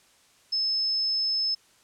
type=tone; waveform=sine; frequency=5220 Hz; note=E8; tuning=18 cents flat; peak=-23 dBFS; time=0.52-1.55 s; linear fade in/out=10 ms; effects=white hiss -60 dBFS RMS until 1.83 s + low-pass 9000 Hz 12 dB/octave